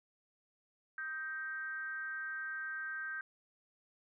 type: tone with frequency modulation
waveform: sine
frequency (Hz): 1567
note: G6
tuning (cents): -1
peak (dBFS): -38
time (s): 0.98-3.21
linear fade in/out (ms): 2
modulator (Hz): 304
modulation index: 0.53
effects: none